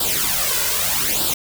white noise with flanger, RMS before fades -20 dBFS, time 0-1.34 s, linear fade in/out 5 ms, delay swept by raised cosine 0.23 to 2.03 ms, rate 0.81 Hz, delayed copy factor +0.7, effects none

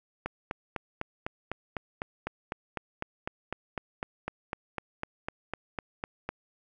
click train, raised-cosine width 0.5 ms, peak -17 dBFS, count 25, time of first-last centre 0.26-6.29 s, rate 3.98 Hz, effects none

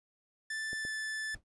45% pulse tone with pitch glide, 1760 to 1748.9 Hz, A6 to A6, 0 to -11 cents, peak -35 dBFS, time 0.5-1.35 s, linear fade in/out 5 ms, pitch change -11 cents, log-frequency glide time 0.79-0.89 s
clicks, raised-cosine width 2 ms, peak -33 dBFS, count 2, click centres 0.731 / 0.851 s
brown noise with exponential decay, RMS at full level -41 dBFS, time 1.34-1.44 s, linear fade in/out 5 ms, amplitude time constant 20 ms
effects resampled to 24000 Hz

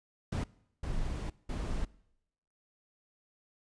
brown noise bursts at uneven times, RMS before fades -34 dBFS, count 3, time 0.32-0.44 / 0.83-1.3 / 1.49-1.85 s, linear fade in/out 5 ms, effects noise-tail reverb RT60 0.8 s tail -22 dB re dry + resampled to 22050 Hz

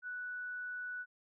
sine tone, 1480 Hz, F#6, in tune, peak -39 dBFS, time 0.02-1.06 s, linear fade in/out 50 ms, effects none

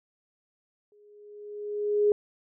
sine tone with exponential growth, 415.3 Hz, G#4, in tune, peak -17 dBFS, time 0.92-2.12 s, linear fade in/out 1 ms, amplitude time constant 260 ms, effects none

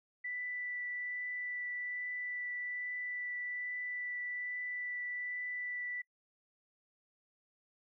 sine tone with vibrato, 1975.5 Hz, B6, in tune, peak -37 dBFS, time 0.24-6.02 s, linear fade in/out 10 ms, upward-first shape triangle, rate 1.2 Hz, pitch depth 8 cents each way, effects noise-tail reverb RT60 0.1 s tail -26 dB re dry

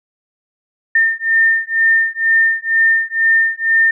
sine beating tone pair, 1809 / 1811.1 Hz, A6 / A6, +48 / +50 cents, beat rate 2.1 Hz, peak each -14 dBFS, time 0.95-3.91 s, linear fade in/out 5 ms, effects none

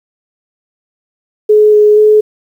sine tone with pitch steps, 424.4 / 420.8 / 426.4 Hz, G#4 / G#4 / G#4, +38 / +23 / +46 cents, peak -3 dBFS, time 1.49-2.21 s, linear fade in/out 10 ms, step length 240 ms, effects 7-bit

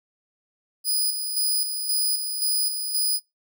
10% pulse tone with tremolo, 4968 Hz, D#8, 3 cents flat, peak -14 dBFS, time 0.84-3.2 s, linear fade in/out 50 ms, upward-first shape square, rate 1.9 Hz, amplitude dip 50%, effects noise-tail reverb RT60 0.2 s tail -24 dB re dry

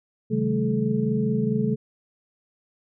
sine tone cluster, 133.8 / 156.8 / 191 / 215.6 / 430.3 Hz, C3 / D#3 / G3 / A3 / A4, +39 / +14 / -45 / -35 / -39 cents, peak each -27 / -31 / -28 / -24 / -28 dBFS, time 0.3-1.76 s, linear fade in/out 20 ms, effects none

